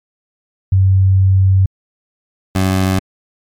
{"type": "tone pair in turn", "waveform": ["sine", "20% pulse"], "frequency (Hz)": [95.4, 94.52], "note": ["G2", "F#2"], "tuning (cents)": [-47, 37], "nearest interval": "unison", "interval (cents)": 16, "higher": "first", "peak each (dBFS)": -7, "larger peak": "neither", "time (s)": [[0.72, 1.66], [2.55, 2.99]], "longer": "first", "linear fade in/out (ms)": 5, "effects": ["MP3 96 kbps"]}